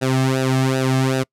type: tone with flanger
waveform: sawtooth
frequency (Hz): 131.4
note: C3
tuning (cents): +8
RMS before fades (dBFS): -18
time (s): 0.01-1.24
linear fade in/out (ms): 20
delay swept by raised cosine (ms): 0.91 to 2.11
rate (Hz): 2.6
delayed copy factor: -0.9
effects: noise-tail reverb RT60 0.1 s tail -26 dB re dry + low-pass 11000 Hz 12 dB/octave